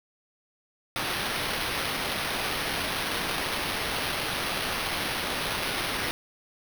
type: noise with sample-and-hold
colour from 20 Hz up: blue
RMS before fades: -30 dBFS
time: 0.96-6.11 s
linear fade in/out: 0 ms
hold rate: 7350 Hz
effects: none